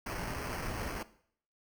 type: noise with sample-and-hold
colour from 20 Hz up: pink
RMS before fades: -38 dBFS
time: 0.06-1.03 s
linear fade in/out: 5 ms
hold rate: 3675 Hz
effects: noise-tail reverb RT60 0.6 s tail -17 dB re dry